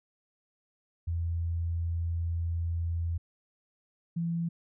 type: tone pair in turn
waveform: sine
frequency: 84.2 / 168.4 Hz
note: E2 / E3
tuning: +37 / +37 cents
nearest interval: octave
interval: 1200 cents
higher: second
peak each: -28 dBFS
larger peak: neither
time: 1.07-3.18 / 4.16-4.49 s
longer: first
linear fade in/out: 10 ms
effects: none